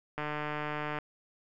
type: click train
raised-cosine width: 0.5 ms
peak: -20 dBFS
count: 122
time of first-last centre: 0.18-0.987 s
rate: 150 Hz
effects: none